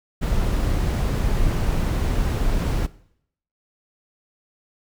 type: noise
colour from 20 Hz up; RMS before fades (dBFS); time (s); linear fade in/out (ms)
brown; -21; 0.21-2.87; 20
effects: noise-tail reverb RT60 0.7 s tail -19 dB re dry